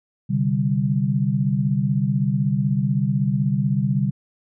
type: chord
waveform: sine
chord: C suspended second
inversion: none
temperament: equal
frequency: 130.81 / 146.83 / 196 Hz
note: C3 / D3 / G3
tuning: 0 / 0 / 0 cents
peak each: -22 dBFS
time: 0.29-4.11 s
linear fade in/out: 20 ms
effects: none